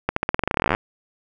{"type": "accelerating click train", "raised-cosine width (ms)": 0.5, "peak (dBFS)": -4, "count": 22, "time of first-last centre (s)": [0.09, 0.749], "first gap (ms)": 74, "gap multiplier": 0.9, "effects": []}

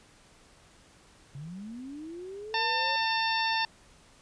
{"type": "linear sweep", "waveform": "sine", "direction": "up", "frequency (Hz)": [132.6, 554.4], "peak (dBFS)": -38, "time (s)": [1.35, 2.96], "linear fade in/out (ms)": 2}
{"type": "harmonic tone", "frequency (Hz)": 898, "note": "A5", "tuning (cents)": 35, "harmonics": [1, 2, 3, 4, 5, 6], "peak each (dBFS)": [-29, -32, -34, -35, -36, -37], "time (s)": [2.54, 3.65], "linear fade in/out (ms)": 2}
{"effects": ["pink hiss -58 dBFS RMS until 4.21 s", "resampled to 22050 Hz"]}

